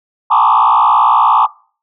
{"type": "tone with frequency modulation", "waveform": "sine", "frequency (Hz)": 1017, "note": "C6", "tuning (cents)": -50, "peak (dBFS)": -5, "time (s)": [0.3, 1.47], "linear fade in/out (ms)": 20, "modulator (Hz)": 58.8, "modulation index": 3.3, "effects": ["noise-tail reverb RT60 0.4 s tail -21 dB re dry", "tanh soft clip ceiling -3 dBFS"]}